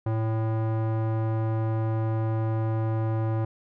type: tone with low-pass filter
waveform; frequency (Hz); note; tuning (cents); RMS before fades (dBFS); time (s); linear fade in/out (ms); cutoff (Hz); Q
square; 111.1; A2; +17; -26; 0.06-3.45; 5; 990; 1
effects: none